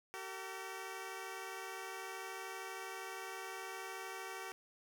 10% pulse tone pair together, 382.4 / 455 Hz, G4 / A#4, -43 / -42 cents, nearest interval minor third, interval 301 cents, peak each -37 / -40 dBFS, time 0.14-4.52 s, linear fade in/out 0 ms, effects none

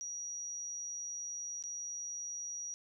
sine tone with dropouts, 5770 Hz, F#8, 44 cents flat, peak -39 dBFS, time 0.01-2.74 s, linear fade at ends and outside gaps 0 ms, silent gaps 1.625-1.638 s, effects none

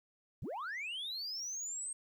sine linear sweep, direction up, 63.2 to 8470 Hz, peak -36 dBFS, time 0.42-1.93 s, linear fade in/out 5 ms, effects tanh soft clip ceiling -37 dBFS + 12-bit

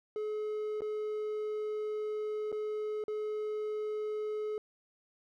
triangle tone with dropouts, 426.2 Hz, G#4, 45 cents sharp, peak -31 dBFS, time 0.16-4.58 s, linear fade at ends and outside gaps 1 ms, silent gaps 0.807-0.819 / 2.518-2.526 / 3.039-3.081 s, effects none

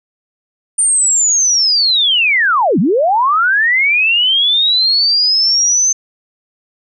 sine linear two-way sweep, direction down then up, 9090 to 152.5 to 6270 Hz, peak -9 dBFS, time 0.78-5.93 s, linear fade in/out 10 ms, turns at 2.79 s, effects none

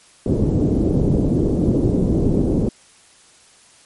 white low-pass noise, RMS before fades -17 dBFS, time 0.26-2.69 s, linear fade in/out 2 ms, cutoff 370 Hz, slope 24 dB/octave, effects white hiss -50 dBFS RMS until 3.85 s + MP3 48 kbps

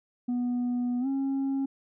sine tone with pitch glide, 245 to 271.8 Hz, B3 to C#4, -14 to -34 cents, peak -23 dBFS, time 0.28-1.66 s, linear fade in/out 10 ms, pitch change +180 cents, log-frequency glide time 1-1.07 s, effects tanh soft clip ceiling -25 dBFS

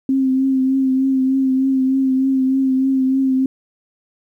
sine tone with vibrato, 264.5 Hz, C4, 19 cents sharp, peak -13 dBFS, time 0.09-3.46 s, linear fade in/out 2 ms, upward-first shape triangle, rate 3.3 Hz, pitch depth 32 cents each way, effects 9-bit

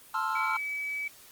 triangle chord, F major seventh, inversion first, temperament equal, 880 / 1046.5 / 1318.5 / 1396.9 Hz, A5 / C6 / E6 / F6, 0 / 0 / 0 / 0 cents, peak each -31 dBFS, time 0.14-0.57 s, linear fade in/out 5 ms
sine tone, 2288 Hz, D7, 46 cents flat, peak -31 dBFS, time 0.35-1.08 s, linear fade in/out 5 ms
effects white hiss -53 dBFS RMS until 1.31 s + Opus 24 kbps

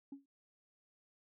sine tone with exponential decay, 277.2 Hz, C#4, in tune, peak -40 dBFS, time 0.12-0.26 s, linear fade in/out 5 ms, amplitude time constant 29 ms, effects noise-tail reverb RT60 0.2 s tail -24 dB re dry + tanh soft clip ceiling -41 dBFS

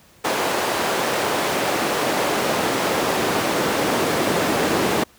brown noise with high-pass filter sweep, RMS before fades -21 dBFS, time 0.24-5.04 s, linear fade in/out 10 ms, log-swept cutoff 560 to 320 Hz, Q 0.77, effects pink hiss -52 dBFS RMS until 5.18 s + high-pass 60 Hz 12 dB/octave

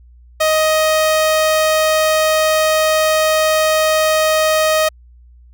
sawtooth tone, 626 Hz, D#5, 10 cents sharp, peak -8 dBFS, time 0.4-4.89 s, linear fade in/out 10 ms, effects added 60 Hz sine -41 dBFS peak until 5.53 s

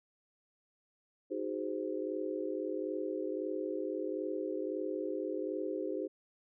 sine chord, Ab dominant seventh, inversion second, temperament just, 311.5 / 373.8 / 415.3 / 519.1 Hz, Eb4 / Gb4 / Ab4 / C5, +2 / +18 / 0 / -14 cents, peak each -39 / -39 / -40 / -40 dBFS, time 1.3-6.08 s, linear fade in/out 20 ms, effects none

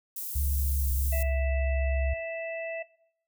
white high-pass noise, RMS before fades -36 dBFS, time 0.16-1.23 s, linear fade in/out 5 ms, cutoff 11000 Hz, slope 12 dB/octave
sine tone with pitch glide, 69.4 to 67.15 Hz, C#2 to C2, +3 to +46 cents, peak -25 dBFS, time 0.35-2.14 s, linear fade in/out 10 ms, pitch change -57 cents, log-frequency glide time 0.77-0.85 s
harmonic tone, 659 Hz, E5, 1 cent flat, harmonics 1 / 3 / 4, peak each -32 / -41 / -41 dBFS, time 1.12-2.83 s, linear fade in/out 10 ms
effects noise-tail reverb RT60 0.7 s tail -21 dB re dry

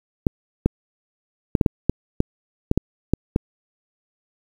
clicks, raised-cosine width 3 ms, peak -3 dBFS, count 11, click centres 0.268 / 0.66 / 1.552 / 1.612 / 1.662 / 1.896 / 2.204 / 2.714 / 2.776 / 3.136 / 3.361 s, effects 7-bit

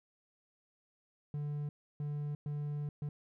triangle tone bursts at uneven times, 146.83 Hz, D3, in tune, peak -33 dBFS, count 4, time 1.34-1.69 / 2-2.35 / 2.46-2.89 / 3.02-3.09 s, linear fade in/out 2 ms, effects none

